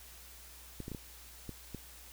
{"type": "clicks", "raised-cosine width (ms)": 3, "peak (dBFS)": -28, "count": 6, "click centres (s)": [0.803, 0.881, 0.917, 0.948, 1.493, 1.747], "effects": ["added 60 Hz sine -56 dBFS peak until 2.12 s", "white hiss -54 dBFS RMS until 2.12 s"]}